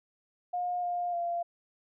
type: tone with pitch steps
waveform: sine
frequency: 714 / 706 / 690 Hz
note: F5 / F5 / F5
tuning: +38 / +19 / -21 cents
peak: -29 dBFS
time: 0.53-1.43 s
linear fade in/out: 10 ms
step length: 300 ms
effects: none